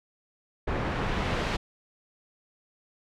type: noise with low-pass filter sweep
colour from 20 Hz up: pink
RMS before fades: -29 dBFS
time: 0.67-1.57 s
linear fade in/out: 10 ms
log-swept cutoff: 1600 to 3600 Hz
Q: 0.76
effects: none